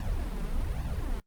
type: noise with flanger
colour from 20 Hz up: brown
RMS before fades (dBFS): -31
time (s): 0-1.2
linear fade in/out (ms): 2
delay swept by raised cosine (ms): 1.1 to 5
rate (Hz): 1.2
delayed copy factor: +0.85
effects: noise-tail reverb RT60 0.1 s tail -22 dB re dry + Opus 48 kbps